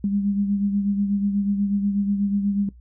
sine beating tone pair, 200.4 / 208.6 Hz, G3 / G#3, +38 / +8 cents, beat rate 8.2 Hz, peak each -20 / -29 dBFS, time 0.04-2.69 s, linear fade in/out 2 ms, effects noise-tail reverb RT60 0.1 s tail -18 dB re dry + added 60 Hz sine -44 dBFS peak until 2.8 s

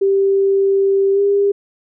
sine tone with pitch glide, 392 to 401.4 Hz, G4 to G4, 0 to +41 cents, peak -11 dBFS, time 0.01-1.52 s, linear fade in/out 10 ms, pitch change +41 cents, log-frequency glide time 1.13-1.2 s, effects none

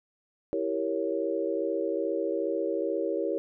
sine chord, E diminished seventh, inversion none, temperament equal, 329.6 / 392 / 466.2 / 554.4 Hz, E4 / G4 / Bb4 / Db5, 0 / 0 / 0 / 0 cents, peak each -32 / -32 / -32 / -32 dBFS, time 0.53-3.38 s, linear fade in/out 0 ms, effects none

